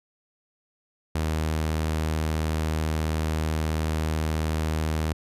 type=tone; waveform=sawtooth; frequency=78.5 Hz; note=D#2; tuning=16 cents sharp; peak=-20 dBFS; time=1.15-5.13 s; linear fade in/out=5 ms; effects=resampled to 32000 Hz